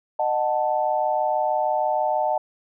sine chord, D# diminished, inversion none, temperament equal with one note detuned, 613.7 / 740 / 880 Hz, D#5 / F#5 / A5, -24 / 0 / 0 cents, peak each -24 dBFS, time 0.19-2.38 s, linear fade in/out 5 ms, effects none

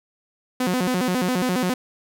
sawtooth tone with vibrato, 214.2 Hz, A3, 46 cents flat, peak -16 dBFS, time 0.6-1.74 s, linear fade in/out 5 ms, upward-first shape square, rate 7.3 Hz, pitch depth 290 cents each way, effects none

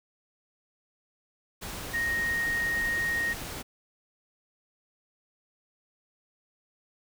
sine tone in noise, 1864.7 Hz, A#6, in tune, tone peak -26 dBFS, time 1.93-3.34 s, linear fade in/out 20 ms, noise pink, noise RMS -38 dBFS, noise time 1.61-3.63 s, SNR +9 dB, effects none

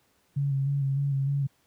sine tone with vibrato, 138.59 Hz, C#3, in tune, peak -23 dBFS, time 0.36-1.47 s, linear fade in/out 10 ms, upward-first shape square, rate 3.3 Hz, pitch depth 27 cents each way, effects pink hiss -67 dBFS RMS until 1.66 s + high-pass 80 Hz 12 dB/octave

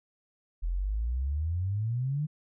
sine exponential sweep, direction up, 40.54 to 155.56 Hz, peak -27 dBFS, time 0.62-2.27 s, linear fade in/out 20 ms, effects none

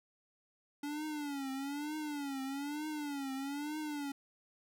square tone with vibrato, 286.5 Hz, D4, 43 cents flat, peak -38 dBFS, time 0.83-4.12 s, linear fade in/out 5 ms, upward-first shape triangle, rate 1.1 Hz, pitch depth 140 cents each way, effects none

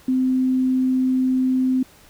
sine tone, 258.2 Hz, C4, 23 cents flat, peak -16 dBFS, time 0.08-1.83 s, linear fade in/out 5 ms, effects pink hiss -50 dBFS RMS until 2.09 s

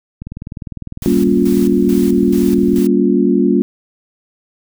click train, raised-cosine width 5 ms, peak -14 dBFS, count 52, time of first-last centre 0.22-2.783 s, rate 19.9 Hz
white noise with tremolo, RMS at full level -32 dBFS, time 1.02-2.87 s, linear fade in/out 2 ms, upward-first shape square, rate 2.3 Hz, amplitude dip 75%
sine chord, G half-diminished seventh, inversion none, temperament just, 196 / 235.2 / 282.2 / 352.8 Hz, G3 / Bb3 / Db4 / F4, 0 / +16 / +31 / +18 cents, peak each -15 dBFS, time 1.06-3.62 s, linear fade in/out 0 ms
effects none

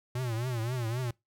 square tone with vibrato, 120 Hz, B2, 49 cents flat, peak -31 dBFS, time 0.15-1.11 s, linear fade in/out 5 ms, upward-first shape triangle, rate 3.8 Hz, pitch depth 160 cents each way, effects noise-tail reverb RT60 0.2 s tail -24 dB re dry

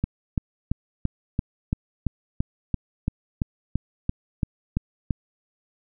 click train, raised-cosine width 5 ms, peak -10 dBFS, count 16, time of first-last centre 0.04-5.108 s, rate 2.96 Hz, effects none

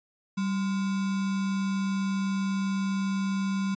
sine tone with sample-and-hold, 193.9 Hz, G3, 19 cents flat, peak -25 dBFS, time 0.37-3.75 s, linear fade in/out 10 ms, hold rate 1225 Hz, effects resampled to 16000 Hz

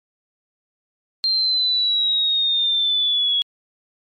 sine exponential sweep, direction down, 4186 to 3333 Hz, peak -16 dBFS, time 1.24-3.42 s, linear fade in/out 0 ms, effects MP3 64 kbps

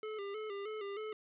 square tone with vibrato, 415.3 Hz, G#4, in tune, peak -40 dBFS, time 0.03-1.13 s, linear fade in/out 2 ms, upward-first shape square, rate 3.2 Hz, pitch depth 68 cents each way, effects resampled to 8000 Hz + 12-bit

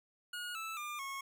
25% pulse tone with pitch steps, 1443 / 1315.6 / 1199.5 / 1093.6 Hz, F#6 / E6 / D6 / C#6, -44 / -4 / +36 / -24 cents, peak -36 dBFS, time 0.33-1.21 s, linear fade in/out 5 ms, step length 220 ms, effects none

